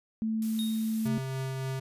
sine tone, 220.9 Hz, A3, 7 cents sharp, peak -27 dBFS, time 0.22-1.18 s, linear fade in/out 0 ms
blue noise, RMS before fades -44 dBFS, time 0.42-1.08 s, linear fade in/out 2 ms
square tone with exponential decay, 3729 Hz, A#7, in tune, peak -34 dBFS, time 0.59-1.05 s, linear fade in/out 0 ms, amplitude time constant 100 ms
square tone with tremolo, 132.7 Hz, C3, 25 cents sharp, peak -31 dBFS, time 1.05-1.8 s, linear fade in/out 10 ms, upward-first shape triangle, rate 3.5 Hz, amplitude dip 25%
effects resampled to 32000 Hz

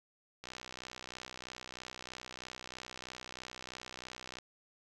click train, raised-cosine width 0.2 ms, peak -27 dBFS, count 250, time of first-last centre 0.44-4.386 s, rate 63.1 Hz, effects none

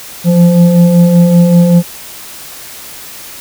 sine tone with frequency modulation, 174.61 Hz, F3, in tune, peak -3 dBFS, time 0.24-1.83 s, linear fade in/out 50 ms, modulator 344 Hz, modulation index 0.61, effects white hiss -29 dBFS RMS until 3.4 s

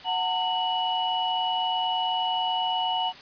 sine tone cluster, 738 / 907 / 2934 Hz, F#5 / A#5 / F#7, -5 / -48 / -15 cents, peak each -28 dBFS, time 0.04-3.13 s, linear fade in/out 50 ms, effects white hiss -45 dBFS RMS until 3.21 s + resampled to 11025 Hz

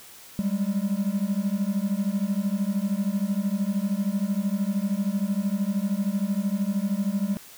triangle beating tone pair, 192.8 / 205.8 Hz, G3 / G#3, -28 / -16 cents, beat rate 13 Hz, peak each -24 / -24 dBFS, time 0.39-7.37 s, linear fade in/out 0 ms, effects white hiss -47 dBFS RMS until 7.57 s

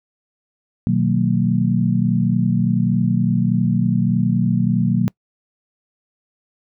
sine chord, B major seventh, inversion none, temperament equal with one note detuned, 123.47 / 155.56 / 185 / 228.4 Hz, B2 / D#3 / F#3 / A#3, 0 / 0 / 0 / -35 cents, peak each -20 / -23 / -18 / -20 dBFS, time 0.87-5.08 s, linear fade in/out 0 ms, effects noise-tail reverb RT60 0.1 s tail -25 dB re dry

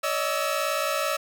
sawtooth tone cluster, 569 / 627 / 1319 Hz, C#5 / D#5 / E6, +45 / +13 / +1 cents, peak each -25 dBFS, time 0.03-1.17 s, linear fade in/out 10 ms, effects none

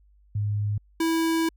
sine / square tone pair in turn, 103.83 / 327.3 Hz, G#2 / E4, 0 / -12 cents, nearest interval octave + minor sixth, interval 1988 cents, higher second, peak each -23 / -22 dBFS, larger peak second, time 0.35-0.78 / 1-1.49 s, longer second, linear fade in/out 5 ms, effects added 50 Hz sine -55 dBFS peak until 1.56 s

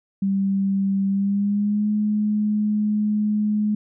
sine tone with pitch glide, 195.5 to 210.7 Hz, G3 to G#3, -4 to +25 cents, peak -18 dBFS, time 0.22-3.75 s, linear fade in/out 5 ms, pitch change +129 cents, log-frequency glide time 1.08-1.89 s, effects none

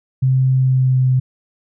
sine tone with pitch glide, 130.81 to 128.93 Hz, C3 to C3, 0 to -25 cents, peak -11 dBFS, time 0.22-1.2 s, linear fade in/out 10 ms, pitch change -25 cents, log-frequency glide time 0.54-1.06 s, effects none

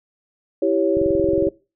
sine chord, C# diminished, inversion first, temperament equal, 329.6 / 392 / 554.4 Hz, E4 / G4 / C#5, 0 / 0 / 0 cents, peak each -20 dBFS, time 0.62-1.49 s, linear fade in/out 5 ms
click train, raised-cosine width 5 ms, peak -18 dBFS, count 12, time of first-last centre 0.97-1.47 s, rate 22 Hz
effects noise-tail reverb RT60 0.3 s tail -21 dB re dry

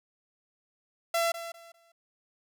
sawtooth tone with echo, 674 Hz, E5, 38 cents sharp, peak -21 dBFS, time 1.14-1.32 s, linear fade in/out 5 ms, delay 200 ms, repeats 3, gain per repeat -12 dB, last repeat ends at 1.92 s, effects none

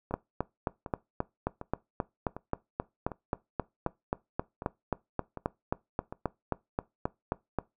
two click trains, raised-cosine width 1 ms, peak -24 / -14 dBFS, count 9 / 29, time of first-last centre 0.11-6.125 / 0.14-7.587 s, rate 1.33 / 3.76 Hz, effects noise-tail reverb RT60 0.2 s tail -21 dB re dry

